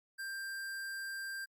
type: tone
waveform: square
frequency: 1584 Hz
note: G6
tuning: 18 cents sharp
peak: -40 dBFS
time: 0.18-1.46 s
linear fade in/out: 20 ms
effects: Opus 48 kbps